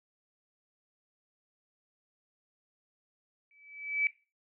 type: tone with exponential growth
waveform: sine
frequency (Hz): 2300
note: D7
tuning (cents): -37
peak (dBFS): -23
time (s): 3.51-4.07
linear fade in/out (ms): 1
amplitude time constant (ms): 120
effects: noise-tail reverb RT60 0.3 s tail -18 dB re dry